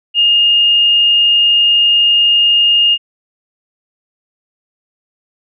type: tone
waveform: sine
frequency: 2836 Hz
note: F7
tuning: 26 cents sharp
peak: -7 dBFS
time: 0.14-2.98 s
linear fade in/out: 50 ms
effects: none